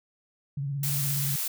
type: tone with vibrato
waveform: sine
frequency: 140 Hz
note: C#3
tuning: 18 cents sharp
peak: -28 dBFS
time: 0.57-1.36 s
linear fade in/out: 5 ms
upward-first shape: triangle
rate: 17 Hz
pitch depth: 77 cents each way
type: noise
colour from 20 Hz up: blue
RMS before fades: -30 dBFS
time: 0.83-1.48 s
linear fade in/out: 5 ms
effects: none